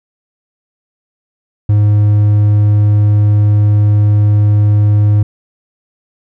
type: tone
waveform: triangle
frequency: 104.2 Hz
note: G#2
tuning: 6 cents sharp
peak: -4 dBFS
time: 1.69-5.23 s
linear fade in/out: 5 ms
effects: none